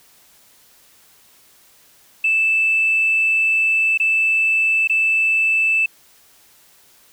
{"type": "tone with dropouts", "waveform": "sine", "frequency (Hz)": 2637, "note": "E7", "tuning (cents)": 0, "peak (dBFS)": -13, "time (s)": [2.24, 5.86], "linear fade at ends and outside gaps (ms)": 5, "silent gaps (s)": [[3.976, 3.999], [4.875, 4.896]], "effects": ["tanh soft clip ceiling -9 dBFS", "white hiss -52 dBFS RMS until 7.12 s"]}